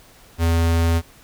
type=tone; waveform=square; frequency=83.3 Hz; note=E2; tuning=19 cents sharp; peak=-16 dBFS; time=0.38-1.02 s; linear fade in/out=50 ms; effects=pink hiss -49 dBFS RMS until 1.23 s